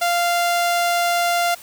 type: tone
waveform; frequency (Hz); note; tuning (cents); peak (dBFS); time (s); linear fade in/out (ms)
sawtooth; 695; F5; -9; -13; 0.01-1.55; 10
effects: white hiss -42 dBFS RMS until 1.62 s